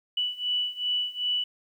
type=beating tone pair; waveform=sine; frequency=2960 / 2962.6 Hz; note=F#7 / F#7; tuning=0 / +2 cents; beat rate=2.6 Hz; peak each=-30 / -28 dBFS; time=0.17-1.44 s; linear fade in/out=5 ms; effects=10-bit